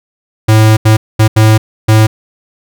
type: tone bursts at uneven times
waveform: square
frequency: 109.2 Hz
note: A2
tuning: 13 cents flat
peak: -4 dBFS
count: 5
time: 0.48-0.77 / 0.85-0.97 / 1.19-1.28 / 1.36-1.58 / 1.88-2.07 s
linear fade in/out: 10 ms
effects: none